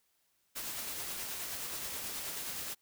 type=noise with tremolo; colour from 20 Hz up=white; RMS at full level=-39 dBFS; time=0.55-2.75 s; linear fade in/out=20 ms; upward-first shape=sine; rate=9.4 Hz; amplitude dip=25%; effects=white hiss -75 dBFS RMS until 2.81 s